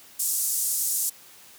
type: band-pass noise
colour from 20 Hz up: pink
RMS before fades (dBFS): -26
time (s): 0.19-1.1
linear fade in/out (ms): 10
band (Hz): 7000 to 15000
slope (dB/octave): 24
effects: white hiss -50 dBFS RMS until 1.58 s + high-pass 80 Hz 12 dB/octave